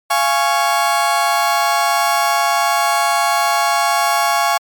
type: chord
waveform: 35% pulse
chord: Db major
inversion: first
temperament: just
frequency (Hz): 693 / 831.5 / 1108.7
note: F5 / Ab5 / Db6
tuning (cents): -14 / +2 / 0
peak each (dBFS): -16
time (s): 0.1-4.58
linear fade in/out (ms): 10
effects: MP3 96 kbps